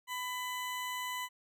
20% pulse tone, 1000 Hz, B5, 21 cents sharp, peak -31 dBFS, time 0.07-1.29 s, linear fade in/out 50 ms, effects none

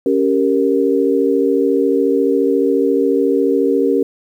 sine chord, G diminished, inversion second, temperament equal, 277.2 / 392 / 466.2 Hz, Db4 / G4 / Bb4, 0 / 0 / 0 cents, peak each -16 dBFS, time 0.06-4.03 s, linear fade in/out 2 ms, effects 8-bit

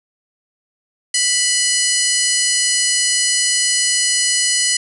harmonic tone with a mistuned harmonic, 987.8 Hz, B5, in tune, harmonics 2 / 3 / 4 / 5 / 6 / 7 / 8 / 9 / 10, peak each -23 / -23 / -23 / -23 / -23 / -23 / -23 / -23 / -23 dBFS, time 1.14-4.77 s, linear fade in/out 5 ms, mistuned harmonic 4, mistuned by +98 cents, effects none

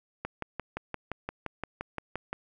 click train, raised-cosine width 0.5 ms, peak -18 dBFS, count 13, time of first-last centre 0.25-2.33 s, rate 5.77 Hz, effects none

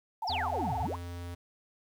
sine tone with vibrato, 801 Hz, G5, 37 cents sharp, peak -31 dBFS, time 0.22-0.87 s, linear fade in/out 5 ms, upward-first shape sine, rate 19 Hz, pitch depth 220 cents each way
sine exponential two-way sweep, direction down then up, 5800 to 65.4 to 1230 Hz, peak -33 dBFS, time 0.27-0.96 s, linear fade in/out 10 ms, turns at 0.8 s
square tone with pitch glide, 83.8 to 87.16 Hz, E2 to F2, +29 to -3 cents, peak -38 dBFS, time 0.29-1.35 s, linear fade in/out 10 ms, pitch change +68 cents, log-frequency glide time 0.45-0.79 s
effects 10-bit

